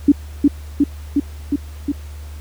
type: tone with echo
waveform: sine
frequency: 286.1 Hz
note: D4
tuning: 45 cents flat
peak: -5 dBFS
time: 0.08-0.12 s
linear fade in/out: 5 ms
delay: 360 ms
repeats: 5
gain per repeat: -2 dB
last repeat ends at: 1.92 s
effects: added 74 Hz sine -30 dBFS peak until 2.4 s + pink hiss -45 dBFS RMS until 2.4 s